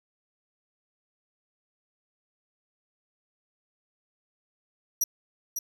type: tone with echo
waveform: sawtooth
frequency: 5800 Hz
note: F#8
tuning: 35 cents flat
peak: -19 dBFS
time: 5.01-5.04 s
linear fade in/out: 5 ms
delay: 550 ms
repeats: 1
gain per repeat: -7 dB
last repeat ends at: 5.59 s
effects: none